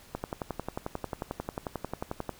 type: click train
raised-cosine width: 1 ms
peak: -18 dBFS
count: 25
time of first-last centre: 0.15-2.293 s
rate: 11.2 Hz
effects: pink hiss -54 dBFS RMS until 2.39 s